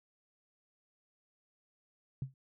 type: tone with exponential decay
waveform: sine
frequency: 133 Hz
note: C3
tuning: 29 cents sharp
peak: -30 dBFS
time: 2.22-2.34 s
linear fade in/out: 2 ms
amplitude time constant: 26 ms
effects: none